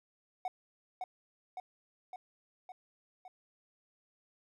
triangle tone with echo, 740 Hz, F#5, in tune, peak -31 dBFS, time 0.45-0.48 s, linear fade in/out 2 ms, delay 560 ms, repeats 5, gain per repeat -3 dB, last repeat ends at 3.28 s, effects none

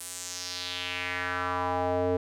square tone with band-pass filter sweep, 90 Hz, F#2, 47 cents flat, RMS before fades -31 dBFS, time 0-2.17 s, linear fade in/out 5 ms, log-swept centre 10000 to 470 Hz, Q 2.6, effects none

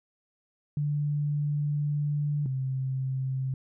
sine tone pair in turn, 146.83 / 132.15 Hz, D3 / C3, 0 / +18 cents, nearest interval major second, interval 182 cents, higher first, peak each -25 / -27 dBFS, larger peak first, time 0.77-2.46 / 2.46-3.54 s, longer first, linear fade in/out 2 ms, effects none

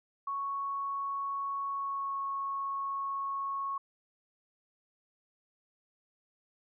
sine tone with pitch glide, 1108.7 to 1101 Hz, C#6 to C#6, 0 to -12 cents, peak -32 dBFS, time 0.27-3.78 s, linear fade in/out 5 ms, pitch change -12 cents, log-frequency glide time 1.7-2.18 s, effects none

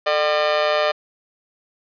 sawtooth tone with amplitude modulation, 602 Hz, D5, 43 cents sharp, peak -9 dBFS, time 0.06-0.92 s, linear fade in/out 10 ms, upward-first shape sine, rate 161 Hz, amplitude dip 80%, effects resampled to 11025 Hz + 8-bit

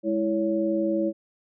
sine tone cluster, 209.4 / 330.2 / 558 Hz, G#3 / E4 / C#5, +15 / +3 / +11 cents, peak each -29 / -24 / -27 dBFS, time 0.03-1.13 s, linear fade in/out 50 ms, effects none

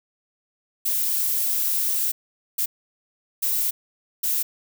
violet noise bursts at uneven times, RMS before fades -23 dBFS, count 4, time 0.85-2.12 / 2.58-2.66 / 3.42-3.71 / 4.23-4.43 s, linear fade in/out 10 ms, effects none

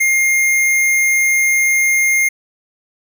square tone, 2123 Hz, C7, 25 cents sharp, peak -12 dBFS, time 0-2.29 s, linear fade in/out 10 ms, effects none

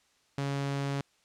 sawtooth tone, 139.6 Hz, C#3, 13 cents sharp, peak -26 dBFS, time 0.38-1.01 s, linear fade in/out 2 ms, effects white hiss -68 dBFS RMS until 1.24 s + low-pass 7000 Hz 12 dB/octave

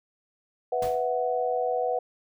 sine chord, B suspended fourth, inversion none, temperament equal, 493.9 / 659.3 / 740 Hz, B4 / E5 / F#5, 0 / 0 / 0 cents, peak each -27 / -31 / -28 dBFS, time 0.72-1.99 s, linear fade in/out 5 ms
pink noise with exponential decay, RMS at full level -35 dBFS, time 0.82-1.1 s, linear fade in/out 5 ms, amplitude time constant 59 ms
effects none

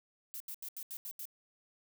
violet noise bursts, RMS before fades -43 dBFS, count 7, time 0.34-1.254 s, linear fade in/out 0 ms, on 62 ms, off 80 ms, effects none

